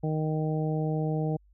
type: harmonic tone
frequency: 155.56 Hz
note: D#3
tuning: in tune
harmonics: 1 / 2 / 3 / 4 / 5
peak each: -27 / -34 / -34 / -38 / -39 dBFS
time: 0.03-1.37 s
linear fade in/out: 10 ms
effects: added 50 Hz sine -57 dBFS peak until 1.53 s